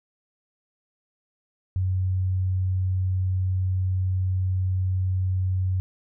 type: tone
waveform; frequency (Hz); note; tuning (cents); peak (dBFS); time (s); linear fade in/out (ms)
sine; 93.1; F#2; +11; -21; 1.76-5.8; 0
effects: none